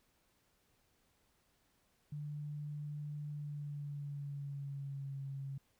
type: tone with pitch glide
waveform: sine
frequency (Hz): 147.8 to 137.11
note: D3 to C#3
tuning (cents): +11 to -19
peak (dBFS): -40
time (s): 2.12-5.58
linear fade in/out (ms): 5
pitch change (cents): -130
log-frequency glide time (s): 3.29-5.21
effects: pink hiss -75 dBFS RMS until 5.79 s